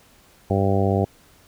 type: harmonic tone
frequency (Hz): 98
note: G2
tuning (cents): 0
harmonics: 1 / 2 / 3 / 4 / 5 / 6 / 7 / 8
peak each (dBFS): -21 / -24 / -28 / -25 / -27 / -29 / -27 / -30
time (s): 0.5-1.05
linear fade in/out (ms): 5
effects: pink hiss -54 dBFS RMS until 1.47 s